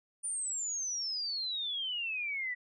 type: exponential sweep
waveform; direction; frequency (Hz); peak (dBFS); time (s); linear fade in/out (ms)
sine; down; 9397 to 1935; -33; 0.23-2.55; 20
effects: none